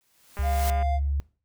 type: noise with exponential growth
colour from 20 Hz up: white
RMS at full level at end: -32 dBFS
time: 0.01-0.7 s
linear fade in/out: 0 ms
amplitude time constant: 150 ms
type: click train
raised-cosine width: 0.5 ms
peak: -25 dBFS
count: 93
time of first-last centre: 0.37-0.825 s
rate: 202 Hz
type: tone with pitch glide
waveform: sine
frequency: 69.4 to 70.45 Hz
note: C#2 to C#2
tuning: +3 to +29 cents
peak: -23 dBFS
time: 0.39-1.2 s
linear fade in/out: 0 ms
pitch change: +26 cents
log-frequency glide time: 0.64-0.96 s
type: tone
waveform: triangle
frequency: 698.5 Hz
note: F5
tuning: in tune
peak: -25 dBFS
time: 0.42-1 s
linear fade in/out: 50 ms
effects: noise-tail reverb RT60 0.4 s tail -21 dB re dry

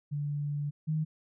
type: tone pair in turn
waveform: sine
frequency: 145.6 / 155.72 Hz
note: D3 / D#3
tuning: -15 / +2 cents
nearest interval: minor second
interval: 117 cents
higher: second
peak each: -30 / -27 dBFS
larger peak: second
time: 0.11-0.71 / 0.87-1.05 s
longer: first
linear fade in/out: 20 ms
effects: none

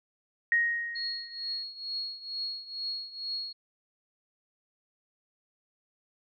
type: tone with exponential decay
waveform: sine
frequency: 1874 Hz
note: A#6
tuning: 9 cents sharp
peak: -20 dBFS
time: 0.52-1.63 s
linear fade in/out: 1 ms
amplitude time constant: 240 ms
type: tone with tremolo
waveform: sine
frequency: 4315 Hz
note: C#8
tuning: 47 cents flat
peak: -30 dBFS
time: 0.95-3.53 s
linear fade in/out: 10 ms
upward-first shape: triangle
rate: 2.2 Hz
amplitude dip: 85%
effects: none

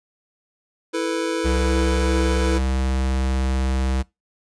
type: chord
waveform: square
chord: E suspended fourth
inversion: none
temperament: just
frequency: 329.6 / 439.5 / 494.4 Hz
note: E4 / A4 / B4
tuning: 0 / -2 / +2 cents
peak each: -25 / -28 / -27 dBFS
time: 0.93-2.59 s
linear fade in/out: 20 ms
type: tone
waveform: square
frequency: 65.41 Hz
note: C2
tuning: in tune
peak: -20 dBFS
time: 1.44-4.03 s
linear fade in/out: 20 ms
effects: noise-tail reverb RT60 0.2 s tail -22 dB re dry + resampled to 22050 Hz

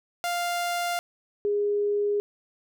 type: tone pair in turn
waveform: sawtooth / sine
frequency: 698.5 / 411 Hz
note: F5 / G#4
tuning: 0 / -18 cents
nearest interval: major sixth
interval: 918 cents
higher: first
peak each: -22 dBFS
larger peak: neither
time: 0.24-0.99 / 1.45-2.2 s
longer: neither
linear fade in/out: 0 ms
effects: none

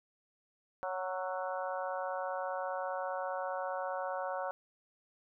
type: harmonic tone with a mistuned harmonic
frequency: 185 Hz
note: F#3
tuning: in tune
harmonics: 3 / 4 / 5 / 6 / 7 / 8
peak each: -38 / -40 / -42 / -44 / -45 / -46 dBFS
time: 0.83-4.51 s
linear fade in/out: 0 ms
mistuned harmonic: 7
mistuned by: +46 cents
effects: none

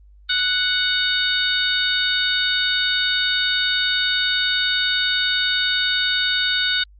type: harmonic tone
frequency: 740 Hz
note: F#5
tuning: in tune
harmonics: 2 / 3 / 4 / 5 / 6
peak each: -22 / -30 / -27 / -21 / -27 dBFS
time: 0.29-6.84 s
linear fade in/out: 10 ms
effects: added 50 Hz sine -45 dBFS peak until 6.99 s + Opus 32 kbps

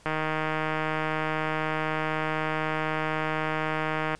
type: click train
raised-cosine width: 0.5 ms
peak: -13 dBFS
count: 639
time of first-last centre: 0.06-4.15 s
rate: 156 Hz
effects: pink hiss -56 dBFS RMS until 4.19 s + resampled to 22050 Hz

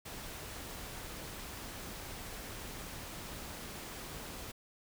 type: noise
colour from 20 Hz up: pink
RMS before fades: -45 dBFS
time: 0.05-4.52 s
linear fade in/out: 10 ms
effects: none

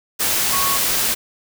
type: tone in noise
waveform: sine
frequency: 1106 Hz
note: C#6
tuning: 4 cents flat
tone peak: -21 dBFS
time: 0.52-0.78 s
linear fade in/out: 20 ms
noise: white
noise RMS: -19 dBFS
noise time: 0.19-1.15 s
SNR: -5 dB
effects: none

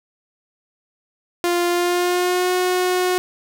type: tone with pitch glide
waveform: sawtooth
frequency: 349.2 to 364 Hz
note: F4 to F#4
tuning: 0 to -28 cents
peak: -13 dBFS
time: 1.44-3.18 s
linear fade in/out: 0 ms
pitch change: +72 cents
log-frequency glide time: 1.69-2.52 s
effects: none

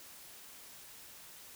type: silence
effects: white hiss -53 dBFS RMS until 1.55 s

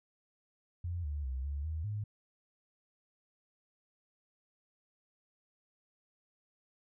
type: tone with pitch steps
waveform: sine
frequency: 86.9 / 73.2 / 64.9 / 71.3 / 79.1 / 105 Hz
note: F2 / D2 / C2 / C#2 / D#2 / G#2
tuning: -8 / -5 / -13 / +49 / +29 / +19 cents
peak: -34 dBFS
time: 0.84-2.04 s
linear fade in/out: 5 ms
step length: 200 ms
effects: none

